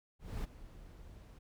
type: noise with ADSR envelope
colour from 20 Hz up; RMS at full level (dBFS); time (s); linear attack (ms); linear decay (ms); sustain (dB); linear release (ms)
brown; -37; 0.19-1.39; 250; 15; -16; 10
effects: none